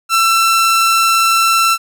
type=tone; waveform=sawtooth; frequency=1341 Hz; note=E6; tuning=29 cents sharp; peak=-6 dBFS; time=0.09-1.78 s; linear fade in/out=50 ms; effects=none